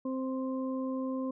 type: harmonic tone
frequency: 261.6 Hz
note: C4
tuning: in tune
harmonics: 1 / 2 / 4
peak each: -32 / -38 / -44 dBFS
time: 0.05-1.31 s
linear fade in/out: 5 ms
effects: none